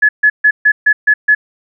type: tone bursts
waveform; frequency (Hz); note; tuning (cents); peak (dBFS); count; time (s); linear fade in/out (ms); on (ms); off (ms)
sine; 1705; G#6; +45; -5; 7; 0.02-1.35; 10; 70; 140
effects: none